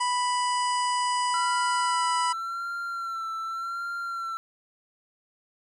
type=harmonic tone; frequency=987.8 Hz; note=B5; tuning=in tune; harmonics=1 / 2 / 3 / 5 / 6 / 7 / 8 / 9; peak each=-24 / -36 / -36 / -36 / -47 / -45 / -41 / -39 dBFS; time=0-2.33 s; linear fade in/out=10 ms
type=tone with vibrato; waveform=triangle; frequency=1358 Hz; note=F6; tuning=49 cents flat; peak=-28 dBFS; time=1.34-4.37 s; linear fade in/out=0 ms; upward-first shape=sine; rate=0.87 Hz; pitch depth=38 cents each way
effects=none